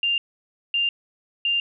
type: tone bursts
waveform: sine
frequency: 2794 Hz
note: F7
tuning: in tune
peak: -19 dBFS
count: 3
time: 0.03-1.6 s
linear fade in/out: 2 ms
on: 150 ms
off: 560 ms
effects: none